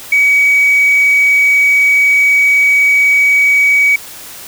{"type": "tone", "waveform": "sine", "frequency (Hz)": 2266, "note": "C#7", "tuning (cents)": 37, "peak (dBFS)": -5, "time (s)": [0.12, 3.96], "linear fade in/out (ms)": 5, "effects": ["tanh soft clip ceiling -3 dBFS", "white hiss -31 dBFS RMS until 4.47 s"]}